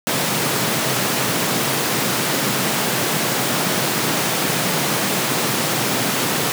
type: high-pass noise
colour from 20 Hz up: pink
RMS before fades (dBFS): -20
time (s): 0.07-6.52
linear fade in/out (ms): 0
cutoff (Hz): 120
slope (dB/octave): 48
effects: none